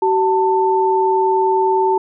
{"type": "tone pair together", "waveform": "sine", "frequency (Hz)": [380, 890.3], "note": ["F#4", "A5"], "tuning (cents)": [46, 20], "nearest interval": "octave + minor third", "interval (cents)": 1474, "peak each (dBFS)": -15, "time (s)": [0.02, 1.98], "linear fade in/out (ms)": 5, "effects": []}